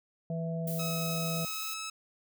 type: harmonic tone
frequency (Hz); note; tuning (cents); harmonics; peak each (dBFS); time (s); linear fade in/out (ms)
164.81; E3; 0; 1 / 3 / 4; -32 / -42 / -39; 0.3-1.45; 2
type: noise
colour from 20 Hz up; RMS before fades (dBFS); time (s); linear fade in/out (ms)
violet; -40; 0.67-1.74; 5
type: tone with pitch glide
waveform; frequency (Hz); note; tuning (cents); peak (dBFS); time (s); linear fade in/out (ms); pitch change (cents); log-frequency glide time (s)
10% pulse; 1279 to 1299.9; D#6 to E6; +47 to -25; -28; 0.79-1.9; 5; +28; 1.48-1.78
effects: none